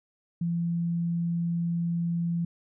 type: tone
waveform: sine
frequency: 170 Hz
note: F3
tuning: 46 cents flat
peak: -25 dBFS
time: 0.41-2.45 s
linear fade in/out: 5 ms
effects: none